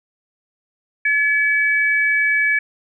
sine tone pair together, 1712 / 2285 Hz, A6 / D7, -48 / -48 cents, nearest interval perfect fourth, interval 500 cents, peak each -17 dBFS, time 1.05-2.59 s, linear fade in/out 5 ms, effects none

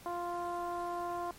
15% pulse tone with low-pass filter, 348.8 Hz, F4, 2 cents flat, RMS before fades -37 dBFS, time 0.06-1.31 s, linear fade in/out 0 ms, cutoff 940 Hz, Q 2.2, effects pink hiss -55 dBFS RMS until 1.38 s + MP3 64 kbps

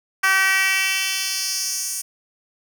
10% pulse tone with high-pass filter sweep, 383.2 Hz, G4, 39 cents flat, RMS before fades -21 dBFS, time 0.23-2.02 s, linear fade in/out 10 ms, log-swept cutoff 1400 to 7900 Hz, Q 2, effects none

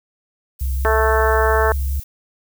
violet noise, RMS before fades -36 dBFS, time 0.59-2.04 s, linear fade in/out 10 ms
sine tone with pitch glide, 66.3 to 68.52 Hz, C2 to C#2, +23 to -19 cents, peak -18 dBFS, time 0.61-2 s, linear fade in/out 5 ms, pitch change +58 cents, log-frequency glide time 1.45-1.65 s
harmonic tone, 220 Hz, A3, in tune, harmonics 2 / 3 / 4 / 5 / 6 / 7 / 8, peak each -19 / -21 / -22 / -23 / -24 / -24 / -25 dBFS, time 0.85-1.72 s, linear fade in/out 0 ms
effects none

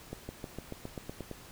accelerating click train, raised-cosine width 2 ms, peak -25 dBFS, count 10, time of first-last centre 0.13-1.313 s, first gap 160 ms, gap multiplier 0.95, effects pink hiss -52 dBFS RMS until 1.51 s

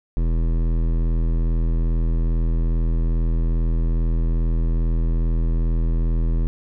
sine tone with hard clipping, 41.2 Hz, E1, in tune, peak -19 dBFS, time 0.17-6.47 s, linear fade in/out 0 ms, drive 15 dB, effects none

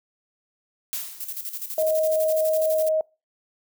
blue noise with exponential decay, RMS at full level -27 dBFS, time 0.93-1.53 s, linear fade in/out 0 ms, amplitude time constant 130 ms
violet noise with tremolo, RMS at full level -31 dBFS, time 1.2-2.89 s, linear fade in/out 5 ms, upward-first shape square, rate 12 Hz, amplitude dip 65%
sine tone, 629 Hz, D#5, 19 cents sharp, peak -19 dBFS, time 1.78-3.01 s, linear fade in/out 2 ms
effects noise-tail reverb RT60 0.3 s tail -26 dB re dry

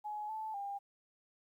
sine tone with pitch steps, 842 / 873 / 801 Hz, G#5 / A5 / G5, +24 / -14 / +37 cents, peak -38 dBFS, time 0.04-0.79 s, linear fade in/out 20 ms, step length 250 ms, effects 12-bit

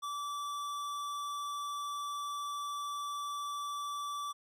sine tone with hard clipping, 1159 Hz, D6, 23 cents flat, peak -38 dBFS, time 0.02-4.33 s, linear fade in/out 20 ms, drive 16 dB, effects none

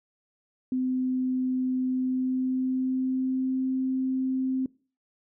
sine tone with pitch glide, 256.5 to 261 Hz, C4 to C4, -34 to -4 cents, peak -24 dBFS, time 0.72-4.66 s, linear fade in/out 2 ms, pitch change +30 cents, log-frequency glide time 1.87-3.68 s, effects noise-tail reverb RT60 0.4 s tail -23 dB re dry

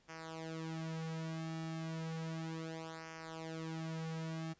sawtooth tone with flanger, 161.7 Hz, E3, 33 cents flat, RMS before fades -43 dBFS, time 0.08-4.54 s, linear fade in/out 20 ms, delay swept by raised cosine 0.25 to 4.25 ms, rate 0.33 Hz, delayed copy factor -0.85, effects pink hiss -71 dBFS RMS until 4.59 s + resampled to 16000 Hz

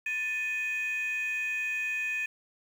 sine tone pair together, 1765 / 2496 Hz, A6 / D#7, +5 / +5 cents, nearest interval tritone, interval 600 cents, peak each -33 / -28 dBFS, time 0.06-2.26 s, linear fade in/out 5 ms, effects tanh soft clip ceiling -26 dBFS + 9-bit

